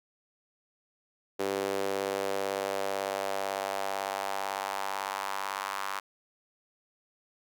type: tone with high-pass filter sweep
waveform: sawtooth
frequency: 98 Hz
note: G2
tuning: in tune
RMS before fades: -33 dBFS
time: 1.39-6 s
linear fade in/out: 10 ms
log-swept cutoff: 410 to 1100 Hz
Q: 2.6
effects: none